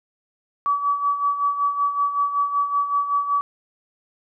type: tone with tremolo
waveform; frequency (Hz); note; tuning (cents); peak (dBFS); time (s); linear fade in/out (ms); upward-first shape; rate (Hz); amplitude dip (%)
sine; 1144; D6; -46; -16; 0.66-3.41; 0; sine; 5.3; 65
effects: none